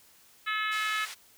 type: harmonic tone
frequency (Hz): 430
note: A4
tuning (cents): -40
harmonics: 3 / 4 / 5 / 6 / 7 / 8 / 9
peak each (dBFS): -32 / -33 / -35 / -38 / -40 / -44 / -41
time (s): 0.46-1.06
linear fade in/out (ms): 20
type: band-pass noise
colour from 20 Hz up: pink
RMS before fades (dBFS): -42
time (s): 0.71-1.15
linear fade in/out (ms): 20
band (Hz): 1600 to 9700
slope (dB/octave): 12
effects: white hiss -59 dBFS RMS until 1.37 s